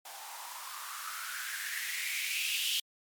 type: noise with band-pass filter sweep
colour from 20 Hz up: violet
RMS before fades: -37 dBFS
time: 0.05-2.8 s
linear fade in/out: 5 ms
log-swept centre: 760 to 3100 Hz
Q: 5.8
effects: MP3 96 kbps